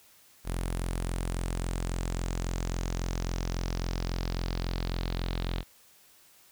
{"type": "tone with low-pass filter sweep", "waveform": "sawtooth", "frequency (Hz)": 43.65, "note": "F1", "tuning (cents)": 0, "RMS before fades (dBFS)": -32, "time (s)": [0.44, 5.64], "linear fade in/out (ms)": 50, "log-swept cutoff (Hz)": [11000, 3800], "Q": 3.4, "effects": ["white hiss -59 dBFS RMS until 6.51 s"]}